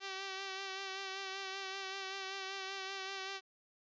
5% pulse tone with vibrato, 386.1 Hz, G4, 26 cents flat, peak -29 dBFS, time 0-3.41 s, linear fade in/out 50 ms, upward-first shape sine, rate 5.2 Hz, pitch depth 29 cents each way, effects resampled to 16000 Hz

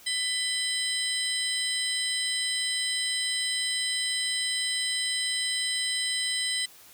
sine tone cluster, 1996 / 3116 / 3987 / 5070 / 8470 Hz, B6 / G7 / B7 / D#8 / C9, +18 / -11 / +16 / +32 / +20 cents, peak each -33 / -32 / -32 / -35 / -32 dBFS, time 0.06-6.66 s, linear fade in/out 10 ms, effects white hiss -52 dBFS RMS until 6.93 s

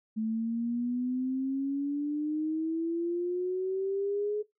sine exponential sweep, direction up, 217.6 to 423.7 Hz, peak -28 dBFS, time 0.16-4.43 s, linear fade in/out 20 ms, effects noise-tail reverb RT60 0.2 s tail -22 dB re dry

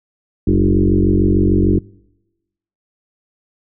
sine tone with frequency modulation, 196 Hz, G3, in tune, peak -10 dBFS, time 0.47-1.79 s, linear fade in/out 5 ms, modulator 46.7 Hz, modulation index 3.8, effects noise-tail reverb RT60 1.0 s tail -26 dB re dry

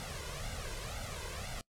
pink noise with flanger, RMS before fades -41 dBFS, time 0-1.61 s, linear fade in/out 0 ms, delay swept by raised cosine 1.4 to 2 ms, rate 2 Hz, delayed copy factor +0.8, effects noise-tail reverb RT60 0.1 s tail -23 dB re dry + low-pass 10000 Hz 12 dB/octave

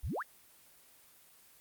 sine exponential sweep, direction up, 43.32 to 2036 Hz, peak -34 dBFS, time 0.03-0.23 s, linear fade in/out 10 ms, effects white hiss -61 dBFS RMS until 1.6 s + Opus 24 kbps

